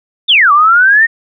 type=exponential two-way sweep; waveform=sine; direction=down then up; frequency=3729 to 1139 to 1873 Hz; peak=-4 dBFS; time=0.28-1.07 s; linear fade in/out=20 ms; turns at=0.52 s; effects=none